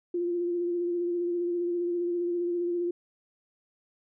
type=tone with vibrato; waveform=sine; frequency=348.5 Hz; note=F4; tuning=4 cents flat; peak=-26 dBFS; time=0.14-2.91 s; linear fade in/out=5 ms; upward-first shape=sine; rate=15 Hz; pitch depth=25 cents each way; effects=none